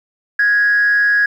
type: tone with amplitude modulation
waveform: sine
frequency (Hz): 1661.2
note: G#6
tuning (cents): 0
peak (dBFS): -7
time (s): 0.39-1.26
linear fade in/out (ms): 5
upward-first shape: sine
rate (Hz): 223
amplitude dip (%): 50
effects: tanh soft clip ceiling -6 dBFS + 8-bit